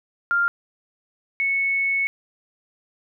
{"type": "tone pair in turn", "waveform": "sine", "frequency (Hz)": [1396.9, 2207], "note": ["F6", "C#7"], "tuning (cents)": [0, -8], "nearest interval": "minor sixth", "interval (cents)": 792, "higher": "second", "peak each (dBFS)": [-17, -19], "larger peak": "first", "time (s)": [[0.31, 0.48], [1.4, 2.07]], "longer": "second", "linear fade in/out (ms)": 0, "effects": []}